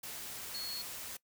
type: tone in noise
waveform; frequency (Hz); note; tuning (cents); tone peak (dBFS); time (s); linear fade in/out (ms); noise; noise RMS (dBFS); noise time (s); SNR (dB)
sine; 4341; C#8; -37; -39; 0.54-0.82; 5; white; -44; 0.03-1.17; +2
effects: noise-tail reverb RT60 0.1 s tail -21 dB re dry